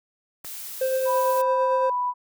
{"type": "noise", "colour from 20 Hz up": "blue", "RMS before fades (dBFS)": -36, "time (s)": [0.44, 1.42], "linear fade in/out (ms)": 10}
{"type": "click", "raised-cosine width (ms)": 0.5, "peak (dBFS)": -25, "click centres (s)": 0.447}
{"type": "tone with tremolo", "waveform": "triangle", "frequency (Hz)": 523.3, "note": "C5", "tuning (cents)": 0, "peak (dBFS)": -18, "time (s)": [0.81, 1.9], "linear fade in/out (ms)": 5, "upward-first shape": "sine", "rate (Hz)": 8.9, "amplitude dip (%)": 30}
{"type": "tone", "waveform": "sine", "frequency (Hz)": 987.8, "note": "B5", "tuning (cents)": 0, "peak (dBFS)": -22, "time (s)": [1.05, 2.14], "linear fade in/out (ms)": 50}
{"effects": []}